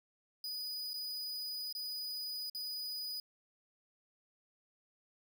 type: tone with dropouts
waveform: 45% pulse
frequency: 4958 Hz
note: D#8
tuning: 7 cents flat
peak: -38 dBFS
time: 0.44-3.2 s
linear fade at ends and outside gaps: 2 ms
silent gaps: 0.934-0.94 / 1.726-1.75 / 2.498-2.548 s
effects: none